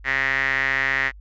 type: tone with band-pass filter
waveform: sawtooth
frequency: 134.9 Hz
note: C#3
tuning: 47 cents flat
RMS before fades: -22 dBFS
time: 0.04-1.12 s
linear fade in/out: 50 ms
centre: 1900 Hz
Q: 8.1
effects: added 50 Hz sine -40 dBFS peak until 1.2 s + resampled to 16000 Hz

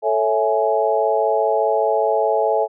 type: chord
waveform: sine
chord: A major seventh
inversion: none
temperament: equal with one note detuned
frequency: 440 / 554.4 / 659.3 / 835.9 Hz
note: A4 / C#5 / E5 / G#5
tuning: 0 / 0 / 0 / +11 cents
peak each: -20 / -22 / -20 / -21 dBFS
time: 0.02-2.68 s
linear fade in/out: 50 ms
effects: none

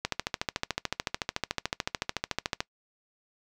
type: click train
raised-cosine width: 0.2 ms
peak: -10 dBFS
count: 36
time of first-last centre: 0.05-2.605 s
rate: 13.7 Hz
effects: noise-tail reverb RT60 0.1 s tail -22 dB re dry

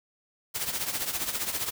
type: noise with tremolo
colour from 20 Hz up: white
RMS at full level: -28 dBFS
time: 0.54-1.71 s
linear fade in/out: 20 ms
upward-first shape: triangle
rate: 15 Hz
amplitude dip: 75%
effects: none

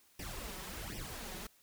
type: noise with flanger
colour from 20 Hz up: pink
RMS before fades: -44 dBFS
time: 0.19-1.47 s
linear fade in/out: 5 ms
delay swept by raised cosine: 0.36 to 5.46 ms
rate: 1.3 Hz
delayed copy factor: +0.85
effects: white hiss -67 dBFS RMS until 1.62 s

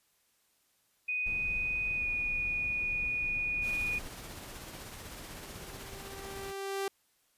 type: tone with pitch glide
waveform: sine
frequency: 2489 to 2460 Hz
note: D#7 to D#7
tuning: 0 to -20 cents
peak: -30 dBFS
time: 1.08-3.99 s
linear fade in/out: 10 ms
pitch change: -20 cents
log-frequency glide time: 1.95-2.05 s
type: noise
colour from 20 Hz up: brown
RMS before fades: -44 dBFS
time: 1.26-4.08 s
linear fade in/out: 5 ms
type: noise with tremolo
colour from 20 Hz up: pink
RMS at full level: -44 dBFS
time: 3.61-6.54 s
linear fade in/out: 50 ms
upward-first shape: triangle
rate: 16 Hz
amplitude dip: 35%
type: tone with exponential growth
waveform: sawtooth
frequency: 392 Hz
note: G4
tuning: in tune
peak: -27 dBFS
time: 4.99-6.88 s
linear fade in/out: 2 ms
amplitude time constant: 410 ms
effects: white hiss -72 dBFS RMS until 7.37 s + resampled to 32000 Hz

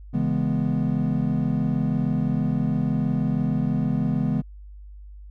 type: chord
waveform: triangle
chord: C# minor seventh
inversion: none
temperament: equal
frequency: 138.59 / 164.81 / 207.7 / 246.9 Hz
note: C#3 / E3 / G#3 / B3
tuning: 0 / 0 / 0 / 0 cents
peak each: -24 dBFS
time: 0.13-4.42 s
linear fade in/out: 20 ms
effects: tanh soft clip ceiling -8 dBFS + added 50 Hz sine -39 dBFS peak until 5.3 s

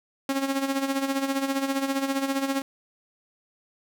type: tone with tremolo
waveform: sawtooth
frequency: 272.4 Hz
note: C#4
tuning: 30 cents flat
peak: -18 dBFS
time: 0.29-2.62 s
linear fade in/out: 2 ms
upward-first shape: sine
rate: 15 Hz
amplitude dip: 65%
effects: none

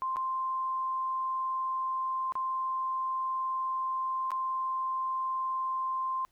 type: tone with dropouts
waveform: sine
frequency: 1046.5 Hz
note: C6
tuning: in tune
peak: -29 dBFS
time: 0.02-6.25 s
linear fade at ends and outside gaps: 0 ms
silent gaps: 0.16-0.168 / 2.322-2.354 / 4.306-4.317 s
effects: pink hiss -72 dBFS RMS until 6.31 s

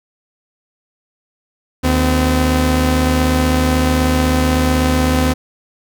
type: tone pair together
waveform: sawtooth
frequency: 76.1 / 255.7 Hz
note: D#2 / C4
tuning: -38 / -40 cents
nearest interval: octave + major sixth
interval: 2098 cents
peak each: -11 dBFS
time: 1.83-5.34 s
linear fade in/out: 20 ms
effects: none

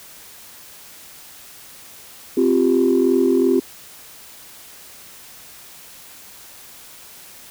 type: chord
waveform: sine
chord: C suspended fourth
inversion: none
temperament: equal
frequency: 261.6 / 349.2 / 392 Hz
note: C4 / F4 / G4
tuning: 0 / 0 / 0 cents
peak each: -17 dBFS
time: 2.37-3.6 s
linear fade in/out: 5 ms
effects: tanh soft clip ceiling -6 dBFS + white hiss -42 dBFS RMS until 7.5 s

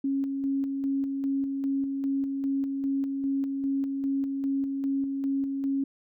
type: tone with tremolo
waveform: sine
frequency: 273.9 Hz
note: C#4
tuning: 21 cents flat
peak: -24 dBFS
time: 0.04-5.84 s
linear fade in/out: 5 ms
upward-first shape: square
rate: 2.5 Hz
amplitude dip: 35%
effects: none

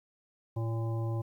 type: harmonic tone with a mistuned harmonic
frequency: 113.5 Hz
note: A#2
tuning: 46 cents flat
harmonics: 1 / 3 / 5 / 7 / 9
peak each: -30 / -40 / -44 / -47 / -49 dBFS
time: 0.56-1.22 s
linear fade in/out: 10 ms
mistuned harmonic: 7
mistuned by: +33 cents
effects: 11-bit

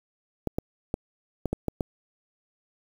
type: clicks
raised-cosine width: 2 ms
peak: -13 dBFS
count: 7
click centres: 0.473 / 0.585 / 0.941 / 1.457 / 1.53 / 1.683 / 1.808 s
effects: 7-bit

